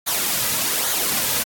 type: noise with flanger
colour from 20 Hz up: white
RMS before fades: -21 dBFS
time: 0.06-1.44 s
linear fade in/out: 20 ms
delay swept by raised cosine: 0.37 to 2.77 ms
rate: 1.2 Hz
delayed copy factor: -0.5
effects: AAC 64 kbps